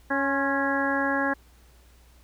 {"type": "harmonic tone with a mistuned harmonic", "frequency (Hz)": 276.5, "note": "C#4", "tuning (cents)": -4, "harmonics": [1, 2, 3, 4, 5, 6, 7], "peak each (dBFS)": [-28, -30, -31, -32, -35, -27, -38], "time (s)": [0.1, 1.34], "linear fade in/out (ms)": 10, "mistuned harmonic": 4, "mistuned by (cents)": -39, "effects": ["added 60 Hz sine -53 dBFS peak until 2.23 s", "pink hiss -60 dBFS RMS until 2.23 s"]}